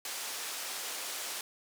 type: band-pass noise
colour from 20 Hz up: white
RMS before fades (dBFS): -39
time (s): 0.05-1.41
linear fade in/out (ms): 2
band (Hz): 410 to 9900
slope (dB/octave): 12
effects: none